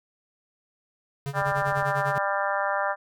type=tone with tremolo; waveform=square; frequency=140 Hz; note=C#3; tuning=18 cents sharp; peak=-28 dBFS; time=1.26-2.18 s; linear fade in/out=0 ms; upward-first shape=sine; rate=10 Hz; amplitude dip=85%
type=harmonic tone; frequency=198.3 Hz; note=G3; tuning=20 cents sharp; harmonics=3 / 4 / 5 / 6 / 7 / 8 / 9; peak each=-29 / -30 / -31 / -32 / -32 / -33 / -34 dBFS; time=1.33-2.96 s; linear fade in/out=50 ms
type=click train; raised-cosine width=5 ms; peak=-34 dBFS; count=9; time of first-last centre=1.42-1.826 s; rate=19.7 Hz
effects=none